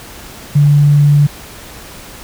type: tone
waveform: sine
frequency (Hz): 145.4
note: D3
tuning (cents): -17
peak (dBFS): -5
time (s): 0.55-1.27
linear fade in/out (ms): 10
effects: pink hiss -33 dBFS RMS until 2.23 s